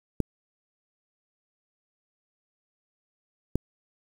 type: clicks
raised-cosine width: 3 ms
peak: -11 dBFS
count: 2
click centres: 0.203 / 3.556 s
effects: 7-bit